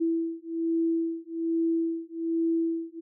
sine beating tone pair, 329.6 / 330.8 Hz, E4 / E4, 0 / +6 cents, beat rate 1.2 Hz, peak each -28 dBFS, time 0-3.01 s, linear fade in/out 20 ms, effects none

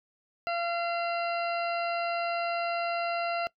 harmonic tone, 685 Hz, F5, 34 cents flat, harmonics 1 / 2 / 3 / 4 / 6 / 7, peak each -30 / -34 / -40 / -37 / -46 / -47 dBFS, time 0.47-3.47 s, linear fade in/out 0 ms, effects noise-tail reverb RT60 0.1 s tail -21 dB re dry

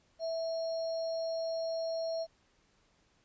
sine tone with sample-and-hold, 656 Hz, E5, 9 cents flat, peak -32 dBFS, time 0.19-2.27 s, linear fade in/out 50 ms, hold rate 4900 Hz, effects pink hiss -70 dBFS RMS until 3.24 s + resampled to 16000 Hz

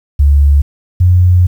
sine tone pair in turn, 71.3 / 89.83 Hz, C#2 / F2, +49 / +49 cents, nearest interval major third, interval 400 cents, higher second, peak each -4 dBFS, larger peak neither, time 0.19-0.62 / 1-1.47 s, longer second, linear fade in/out 10 ms, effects 7-bit

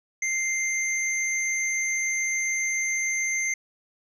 sine tone pair together, 2093 / 6272 Hz, C7 / G8, 0 / 0 cents, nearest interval octave + perfect fifth, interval 1900 cents, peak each -24 / -27 dBFS, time 0.22-3.54 s, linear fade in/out 5 ms, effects tanh soft clip ceiling -19 dBFS

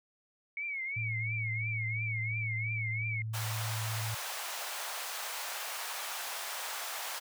sine tone with vibrato, 2217 Hz, C#7, in tune, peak -34 dBFS, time 0.57-3.22 s, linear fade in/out 2 ms, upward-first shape triangle, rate 2.9 Hz, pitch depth 130 cents each way
sine tone with pitch glide, 111.6 to 110.51 Hz, A2 to A2, +25 to +8 cents, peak -34 dBFS, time 0.96-4.15 s, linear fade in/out 10 ms, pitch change -17 cents, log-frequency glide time 1.08-1.49 s
pink high-pass noise, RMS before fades -39 dBFS, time 3.33-7.2 s, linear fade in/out 20 ms, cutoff 680 Hz, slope 24 dB/octave
effects none

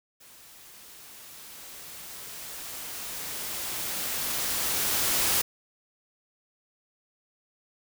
white noise with level ramp, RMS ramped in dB -52 to -24 dBFS, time 0.2-5.42 s, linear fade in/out 10 ms, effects none

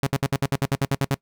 sawtooth tone bursts, 137.9 Hz, C#3, 9 cents flat, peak -15 dBFS, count 12, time 0.03-1.145 s, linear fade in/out 0 ms, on 37 ms, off 61 ms, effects noise-tail reverb RT60 0.1 s tail -22 dB re dry

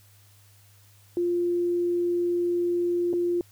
sine tone with dropouts, 349.2 Hz, F4, in tune, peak -22 dBFS, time 1.17-3.41 s, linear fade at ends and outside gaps 1 ms, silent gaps 3.13-3.136 s, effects added 101 Hz sine -55 dBFS peak until 3.51 s + white hiss -59 dBFS RMS until 3.51 s

